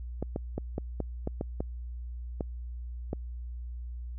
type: clicks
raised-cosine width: 2 ms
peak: -18 dBFS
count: 10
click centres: 0.226 / 0.361 / 0.58 / 0.781 / 1.003 / 1.274 / 1.411 / 1.605 / 2.408 / 3.131 s
effects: added 60 Hz sine -36 dBFS peak until 4.18 s